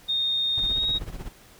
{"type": "tone with pitch glide", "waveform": "sine", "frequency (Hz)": [3683, 3780], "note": ["A#7", "A#7"], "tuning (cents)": [-22, 23], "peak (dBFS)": -22, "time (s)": [0.08, 0.99], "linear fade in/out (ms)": 20, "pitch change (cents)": 45, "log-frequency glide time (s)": [0.68, 0.87]}
{"type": "noise with tremolo", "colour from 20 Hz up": "brown", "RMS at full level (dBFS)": -32, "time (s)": [0.57, 1.29], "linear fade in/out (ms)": 10, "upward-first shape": "sine", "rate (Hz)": 16, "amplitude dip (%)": 80}
{"effects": ["pink hiss -52 dBFS RMS until 1.59 s"]}